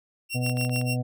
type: tone with tremolo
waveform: sawtooth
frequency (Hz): 2737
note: F7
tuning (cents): -36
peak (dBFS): -24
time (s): 0.29-0.97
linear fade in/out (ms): 50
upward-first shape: sine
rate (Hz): 6.8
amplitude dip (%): 95
type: harmonic tone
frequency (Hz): 124.4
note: B2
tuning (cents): +13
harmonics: 1 / 2 / 4 / 5 / 6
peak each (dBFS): -25 / -31 / -37 / -39 / -41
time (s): 0.34-1.03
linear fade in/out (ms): 20
type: clicks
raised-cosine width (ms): 0.3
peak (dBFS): -25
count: 8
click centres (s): 0.464 / 0.496 / 0.571 / 0.612 / 0.649 / 0.695 / 0.761 / 0.814
effects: none